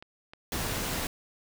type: clicks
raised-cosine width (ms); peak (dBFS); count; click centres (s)
0.3; -29; 2; 0.025 / 0.335
type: noise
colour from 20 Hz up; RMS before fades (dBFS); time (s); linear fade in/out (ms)
pink; -32; 0.52-1.07; 2
effects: none